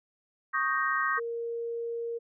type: chord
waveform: sine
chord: Eb dominant seventh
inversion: third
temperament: equal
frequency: 1108.7 / 1244.5 / 1568 / 1864.7 Hz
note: Db6 / Eb6 / G6 / Bb6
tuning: 0 / 0 / 0 / 0 cents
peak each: -31 dBFS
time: 0.53-1.2 s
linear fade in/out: 20 ms
type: tone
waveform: sine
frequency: 466.2 Hz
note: A#4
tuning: in tune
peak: -31 dBFS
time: 1.17-2.19 s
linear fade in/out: 20 ms
effects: none